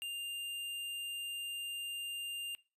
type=tone; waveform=square; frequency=2800 Hz; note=F7; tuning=4 cents sharp; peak=-39 dBFS; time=0.02-2.55 s; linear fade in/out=0 ms; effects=noise-tail reverb RT60 0.3 s tail -20 dB re dry + resampled to 32000 Hz